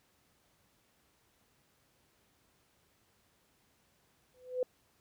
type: tone with exponential growth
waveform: sine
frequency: 504 Hz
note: B4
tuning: 35 cents sharp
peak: -26 dBFS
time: 4.34-4.63 s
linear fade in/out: 2 ms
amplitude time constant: 61 ms
effects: pink hiss -71 dBFS RMS until 5 s + high-pass 60 Hz 12 dB/octave